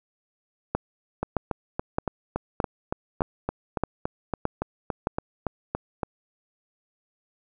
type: two click trains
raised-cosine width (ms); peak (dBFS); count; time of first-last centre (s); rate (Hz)
1; -9 / -12; 8 / 18; 0.75-5.071 / 1.23-6.032; 1.62 / 3.54
effects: none